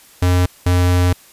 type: tone pair in turn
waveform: square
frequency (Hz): 90 / 89.43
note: F#2 / F2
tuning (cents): -47 / +42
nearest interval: unison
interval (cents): 11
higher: first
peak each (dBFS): -12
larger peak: neither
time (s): 0.22-0.46 / 0.66-1.13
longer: second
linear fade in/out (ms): 5
effects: white hiss -46 dBFS RMS until 1.32 s + resampled to 32000 Hz

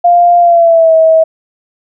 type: tone with pitch glide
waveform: sine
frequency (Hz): 698.5 to 644.2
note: F5 to E5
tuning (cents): 0 to -40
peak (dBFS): -3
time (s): 0.04-1.24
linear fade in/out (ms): 10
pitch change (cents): -140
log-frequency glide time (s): 0.39-0.94
effects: none

